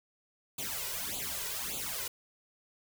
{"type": "noise with flanger", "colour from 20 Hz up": "white", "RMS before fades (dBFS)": -37, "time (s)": [0.58, 2.08], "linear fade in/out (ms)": 5, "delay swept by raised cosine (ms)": [0.27, 2.07], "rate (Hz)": 1.7, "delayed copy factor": 0.9, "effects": []}